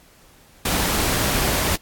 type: noise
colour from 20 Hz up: pink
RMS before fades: -21 dBFS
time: 0.65-1.76 s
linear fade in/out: 5 ms
effects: pink hiss -52 dBFS RMS until 1.81 s + AAC 64 kbps